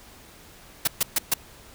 white noise bursts, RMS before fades -21 dBFS, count 4, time 0.85-1.34 s, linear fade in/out 5 ms, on 25 ms, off 130 ms, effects pink hiss -49 dBFS RMS until 1.74 s

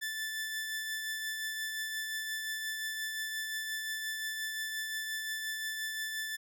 sawtooth tone with tremolo, 1756 Hz, A6, 4 cents flat, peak -30 dBFS, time 0.01-6.37 s, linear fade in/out 20 ms, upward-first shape triangle, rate 5.7 Hz, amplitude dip 35%, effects none

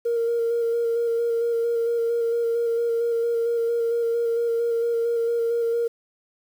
sine tone with vibrato, 465.9 Hz, A#4, 1 cent flat, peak -19 dBFS, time 0.05-5.88 s, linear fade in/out 10 ms, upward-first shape square, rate 4.4 Hz, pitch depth 14 cents each way, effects tanh soft clip ceiling -16 dBFS + 8-bit

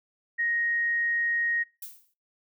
sine tone, 1873 Hz, A#6, 8 cents sharp, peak -24 dBFS, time 0.38-1.64 s, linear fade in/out 20 ms
violet noise with exponential decay, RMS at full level -36 dBFS, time 1.82-2.14 s, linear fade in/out 5 ms, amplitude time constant 68 ms
effects noise-tail reverb RT60 0.3 s tail -23 dB re dry

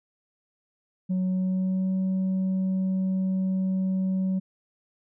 sine tone with pitch glide, 185 to 188.56 Hz, F#3 to F#3, 0 to +33 cents, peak -20 dBFS, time 1.09-4.4 s, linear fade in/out 20 ms, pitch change +33 cents, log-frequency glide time 1.23-1.93 s, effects tanh soft clip ceiling -22 dBFS

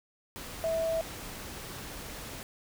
sine tone in noise, 653 Hz, E5, 17 cents flat, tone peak -27 dBFS, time 0.64-1.01 s, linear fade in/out 0 ms, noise pink, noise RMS -42 dBFS, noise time 0.36-2.43 s, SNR +12 dB, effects none

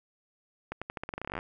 accelerating click train, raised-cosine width 0.5 ms, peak -20 dBFS, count 18, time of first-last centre 0.72-1.389 s, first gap 96 ms, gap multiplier 0.87, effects none

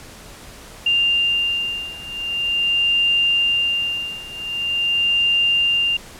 sine beating tone pair, 2794 / 2794.44 Hz, F7 / F7, 0 / 0 cents, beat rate 0.44 Hz, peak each -21 / -19 dBFS, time 0.86-5.97 s, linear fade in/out 5 ms, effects pink hiss -40 dBFS RMS until 6.19 s + low-pass 12000 Hz 12 dB/octave

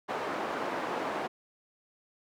white band-pass noise, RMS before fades -34 dBFS, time 0.08-1.28 s, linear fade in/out 20 ms, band 280 to 980 Hz, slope 12 dB/octave, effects none

